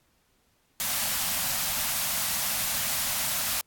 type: band-stop noise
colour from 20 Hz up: white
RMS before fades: -28 dBFS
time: 0.8-3.61 s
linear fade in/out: 0 ms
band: 260 to 560 Hz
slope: 48 dB/octave
effects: pink hiss -68 dBFS RMS until 3.66 s + AAC 64 kbps